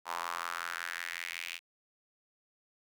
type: tone with high-pass filter sweep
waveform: sawtooth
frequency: 85.4 Hz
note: F2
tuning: 38 cents flat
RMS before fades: -39 dBFS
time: 0.05-1.6 s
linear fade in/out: 50 ms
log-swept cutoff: 940 to 2600 Hz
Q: 3.4
effects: none